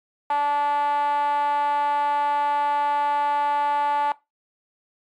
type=tone with band-pass filter; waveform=5% pulse; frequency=290 Hz; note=D4; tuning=22 cents flat; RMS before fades=-22 dBFS; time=0.3-4.12 s; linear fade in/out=2 ms; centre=870 Hz; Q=6.3; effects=noise-tail reverb RT60 0.2 s tail -18 dB re dry + MP3 96 kbps